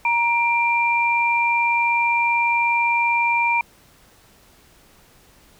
sine tone pair together, 941.3 / 2372 Hz, A#5 / D7, +17 / +17 cents, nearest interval octave + major third, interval 1600 cents, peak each -19 dBFS, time 0.05-3.61 s, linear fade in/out 2 ms, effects pink hiss -53 dBFS RMS until 5.59 s

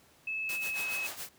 sine tone with pitch glide, 2604 to 2571 Hz, E7 to E7, -22 to -44 cents, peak -32 dBFS, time 0.27-1.07 s, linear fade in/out 5 ms, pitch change -22 cents, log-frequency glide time 0.43-0.79 s
white noise with tremolo, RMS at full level -39 dBFS, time 0.49-1.29 s, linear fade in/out 2 ms, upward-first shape sine, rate 7.2 Hz, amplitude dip 80%
pink band-pass noise, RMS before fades -46 dBFS, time 0.72-1.18 s, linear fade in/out 50 ms, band 660 to 8600 Hz, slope 12 dB/octave
effects pink hiss -62 dBFS RMS until 1.38 s + high-pass 80 Hz 12 dB/octave

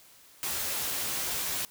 white noise with comb filter, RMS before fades -32 dBFS, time 0.43-1.65 s, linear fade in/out 0 ms, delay 14 ms, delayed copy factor +1, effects white hiss -56 dBFS RMS until 1.7 s

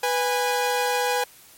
sawtooth tone pair together, 493.9 / 821 Hz, B4 / G#5, 0 / -20 cents, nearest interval major sixth, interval 880 cents, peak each -20 dBFS, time 0.03-1.24 s, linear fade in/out 5 ms, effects white hiss -50 dBFS RMS until 1.57 s + MP3 64 kbps

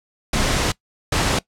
pink noise bursts at uneven times, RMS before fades -19 dBFS, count 2, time 0.33-0.72 / 1.12-1.39 s, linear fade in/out 5 ms, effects noise-tail reverb RT60 0.1 s tail -21 dB re dry + low-pass 8000 Hz 12 dB/octave

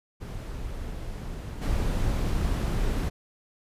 brown noise with level steps, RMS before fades -35 / -26 dBFS, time 0.2-3.1 s, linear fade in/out 20 ms, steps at 1.61 s, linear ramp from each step 20 ms, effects resampled to 32000 Hz

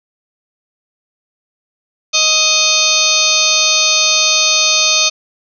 harmonic tone with a mistuned harmonic, 626 Hz, D#5, 10 cents sharp, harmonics 1 / 2 / 4 / 5 / 6 / 7 / 8 / 9 / 10, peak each -25 / -23 / -16 / -25 / -16 / -16 / -20 / -23 / -16 dBFS, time 2.13-5.1 s, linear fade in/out 20 ms, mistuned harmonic 6, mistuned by -55 cents, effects none

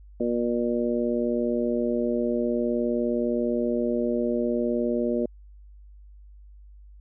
harmonic tone, 119.5 Hz, A#2, 43 cents sharp, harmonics 2 / 3 / 4 / 5, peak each -26 / -28 / -29 / -30 dBFS, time 0.2-5.26 s, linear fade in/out 5 ms, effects added 50 Hz sine -45 dBFS peak until 7 s

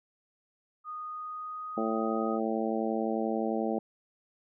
sine tone with pitch glide, 1235 to 1250.8 Hz, D#6 to D#6, -13 to +9 cents, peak -36 dBFS, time 0.84-2.4 s, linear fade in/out 50 ms, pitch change +22 cents, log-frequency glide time 0.96-1.87 s
harmonic tone, 111.4 Hz, A2, 22 cents sharp, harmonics 2 / 3 / 4 / 5 / 6 / 7, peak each -32 / -34 / -35 / -36 / -37 / -37 dBFS, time 1.77-3.79 s, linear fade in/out 5 ms
effects none

